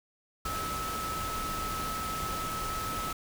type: tone in noise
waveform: sine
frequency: 1299 Hz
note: E6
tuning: 26 cents flat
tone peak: -34 dBFS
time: 0.45-3.13 s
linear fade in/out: 5 ms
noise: pink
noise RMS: -37 dBFS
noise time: 0.45-3.13 s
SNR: 0 dB
effects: none